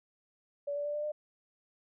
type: tone with pitch steps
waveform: sine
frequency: 573 / 580 / 587.1 / 594.2 / 601.5 Hz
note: D5 / D5 / D5 / D5 / D5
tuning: -43 / -22 / -1 / +20 / +41 cents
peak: -32 dBFS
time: 0.67-1.12 s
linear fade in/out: 10 ms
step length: 90 ms
effects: none